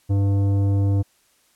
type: tone with tanh clipping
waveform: sine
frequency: 99.3 Hz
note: G2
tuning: 23 cents sharp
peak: -18 dBFS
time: 0.09-1.03 s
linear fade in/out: 20 ms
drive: 12 dB
effects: white hiss -61 dBFS RMS until 1.55 s + low-pass 12000 Hz 12 dB/octave